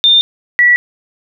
sine tone pair in turn, 3610 / 1945.2 Hz, A7 / B6, +44 / -27 cents, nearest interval major seventh, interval 1071 cents, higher first, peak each -5 dBFS, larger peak neither, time 0.04-0.21 / 0.59-0.76 s, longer neither, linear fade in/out 0 ms, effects none

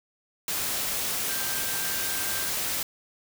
sine tone in noise, 1576 Hz, G6, 9 cents sharp, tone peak -38 dBFS, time 1.29-2.49 s, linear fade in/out 2 ms, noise white, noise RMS -29 dBFS, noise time 0.48-2.83 s, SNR -12 dB, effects none

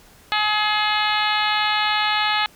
harmonic tone with a mistuned harmonic, 423.2 Hz, G#4, 33 cents sharp, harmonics 2 / 3 / 4 / 5 / 6 / 7 / 8 / 9 / 10, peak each -23 / -25 / -26 / -27 / -28 / -28 / -29 / -30 / -30 dBFS, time 0.32-2.46 s, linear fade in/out 0 ms, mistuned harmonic 8, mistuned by +26 cents, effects pink hiss -50 dBFS RMS until 2.55 s

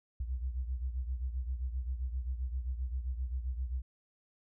sine beating tone pair, 61.74 / 69.34 Hz, B1 / C#2, 0 / +1 cents, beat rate 7.6 Hz, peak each -34 / -40 dBFS, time 0.2-3.82 s, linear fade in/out 5 ms, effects none

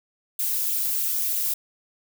violet noise with flanger, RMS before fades -25 dBFS, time 0.39-1.54 s, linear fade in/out 5 ms, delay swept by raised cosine 0.27 to 3.77 ms, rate 3.1 Hz, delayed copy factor +0.7, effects none

